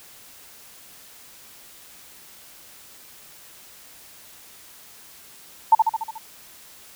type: tone with echo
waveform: sine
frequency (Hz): 892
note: A5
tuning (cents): +23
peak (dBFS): -8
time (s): 5.72-5.75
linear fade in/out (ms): 5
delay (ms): 72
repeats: 6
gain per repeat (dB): -4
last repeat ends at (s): 6.182
effects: white hiss -47 dBFS RMS until 6.95 s